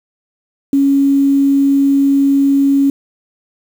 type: tone with quantisation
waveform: sine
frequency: 277.2 Hz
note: C#4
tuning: in tune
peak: -8 dBFS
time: 0.73-2.9 s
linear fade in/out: 2 ms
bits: 6
effects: none